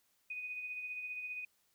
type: tone with tremolo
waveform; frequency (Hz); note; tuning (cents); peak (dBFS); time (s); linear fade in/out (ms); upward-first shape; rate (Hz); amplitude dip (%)
sine; 2489; D#7; 0; -38; 0.3-1.45; 5; sine; 15; 40
effects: white hiss -75 dBFS RMS until 1.74 s